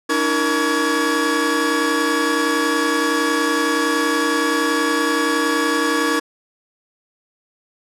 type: tone cluster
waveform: 45% pulse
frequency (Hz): 291.5 / 322.2 / 468.9 / 1129 / 1678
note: D4 / E4 / A#4 / C#6 / G#6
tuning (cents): -13 / -39 / +10 / +31 / +17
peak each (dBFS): -23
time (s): 0.09-6.2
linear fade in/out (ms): 10
effects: low-pass 11000 Hz 12 dB/octave